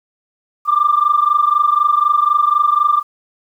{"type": "tone pair together", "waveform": "sine", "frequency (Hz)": [1176, 1200], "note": ["D6", "D6"], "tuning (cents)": [2, 37], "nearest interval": "unison", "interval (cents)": 35, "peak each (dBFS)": -13, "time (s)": [0.65, 3.03], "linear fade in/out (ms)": 50, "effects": ["tanh soft clip ceiling -3 dBFS", "8-bit"]}